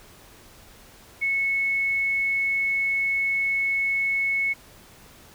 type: tone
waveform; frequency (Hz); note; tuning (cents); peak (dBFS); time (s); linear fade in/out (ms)
sine; 2200; C#7; -14; -21; 1.21-4.54; 20
effects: pink hiss -50 dBFS RMS until 5.34 s